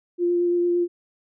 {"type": "tone with vibrato", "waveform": "sine", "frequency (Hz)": 349.4, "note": "F4", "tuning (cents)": 1, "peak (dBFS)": -18, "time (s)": [0.18, 0.88], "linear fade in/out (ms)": 50, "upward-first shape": "sine", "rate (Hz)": 8.8, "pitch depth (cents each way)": 11, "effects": []}